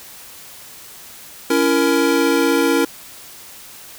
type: chord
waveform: square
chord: A# diminished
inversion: first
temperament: just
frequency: 279.7 / 335.6 / 466.2 Hz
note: C#4 / E4 / A#4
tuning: +16 / +31 / 0 cents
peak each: -19 dBFS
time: 1.5-2.85 s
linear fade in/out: 5 ms
effects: white hiss -39 dBFS RMS until 3.98 s